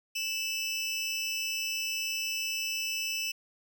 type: tone pair together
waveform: 25% pulse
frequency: 2637 / 2960 Hz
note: E7 / F#7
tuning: 0 / 0 cents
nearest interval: major second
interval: 200 cents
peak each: -28 / -33 dBFS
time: 0.15-3.32 s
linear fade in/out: 10 ms
effects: none